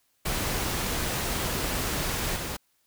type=noise with level steps; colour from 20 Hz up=pink; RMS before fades=-29 / -33 dBFS; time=0.25-2.57 s; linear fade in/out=10 ms; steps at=2.36 s; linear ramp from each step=5 ms; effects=white hiss -70 dBFS RMS until 2.86 s